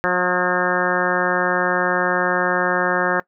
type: harmonic tone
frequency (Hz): 180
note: F#3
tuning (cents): -47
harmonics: 1 / 2 / 3 / 4 / 5 / 6 / 7 / 8 / 9 / 10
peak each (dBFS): -28 / -25 / -23 / -27 / -27 / -27 / -26 / -27 / -23 / -28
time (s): 0.04-3.2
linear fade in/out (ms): 0
effects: noise-tail reverb RT60 0.1 s tail -21 dB re dry